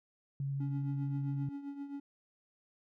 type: tone with vibrato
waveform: sine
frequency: 138.5 Hz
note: C#3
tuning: 1 cent flat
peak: -33 dBFS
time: 0.4-1.49 s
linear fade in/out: 2 ms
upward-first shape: sine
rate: 12 Hz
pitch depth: 10 cents each way
type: tone with tremolo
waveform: triangle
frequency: 281.5 Hz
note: C#4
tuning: 27 cents sharp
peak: -35 dBFS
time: 0.6-2 s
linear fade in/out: 5 ms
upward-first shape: triangle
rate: 7.6 Hz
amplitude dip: 70%
effects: none